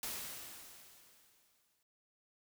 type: noise with exponential decay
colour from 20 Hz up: white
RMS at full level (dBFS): -40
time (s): 0.03-1.83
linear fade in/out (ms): 2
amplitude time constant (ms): 390
effects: none